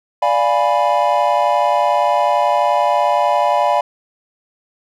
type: chord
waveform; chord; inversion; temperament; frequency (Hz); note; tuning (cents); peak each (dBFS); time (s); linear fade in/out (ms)
triangle; D diminished seventh; none; equal; 587.3 / 698.5 / 830.6 / 987.8; D5 / F5 / Ab5 / Cb6; 0 / 0 / 0 / 0; -16; 0.22-3.81; 5
effects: none